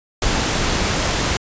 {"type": "noise", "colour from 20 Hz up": "pink", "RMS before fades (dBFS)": -19, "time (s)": [0.22, 1.37], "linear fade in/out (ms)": 2, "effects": ["resampled to 16000 Hz"]}